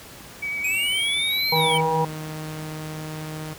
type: tone with vibrato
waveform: sine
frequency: 2272 Hz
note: C#7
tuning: 42 cents sharp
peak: -25 dBFS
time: 0.42-1.81 s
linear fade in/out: 10 ms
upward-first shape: square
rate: 9.8 Hz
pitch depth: 11 cents each way
type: linear two-way sweep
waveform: square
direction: up then down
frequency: 2468 to 4200 to 3019 Hz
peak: -23 dBFS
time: 0.64-1.78 s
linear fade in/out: 5 ms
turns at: 1.51 s
type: harmonic tone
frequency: 160.2 Hz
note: E3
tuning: 49 cents flat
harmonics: 1 / 3 / 5 / 6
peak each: -27 / -24 / -26 / -23 dBFS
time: 1.52-2.05 s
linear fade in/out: 5 ms
type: tone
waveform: sawtooth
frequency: 155.4 Hz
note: D#3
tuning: 2 cents flat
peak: -27 dBFS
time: 1.55-3.54 s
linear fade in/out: 10 ms
effects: pink hiss -42 dBFS RMS until 3.58 s + high-pass 60 Hz 12 dB/octave